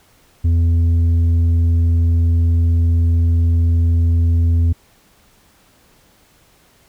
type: tone with tanh clipping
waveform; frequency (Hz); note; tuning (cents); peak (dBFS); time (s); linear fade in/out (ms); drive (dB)
sine; 83.9; E2; +31; -12; 0.44-4.73; 10; 5
effects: pink hiss -53 dBFS RMS until 6.88 s